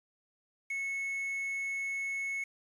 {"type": "tone with quantisation", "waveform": "triangle", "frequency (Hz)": 2197, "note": "C#7", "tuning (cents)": -16, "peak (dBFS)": -31, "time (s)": [0.7, 2.44], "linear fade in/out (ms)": 5, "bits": 9, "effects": ["resampled to 32000 Hz"]}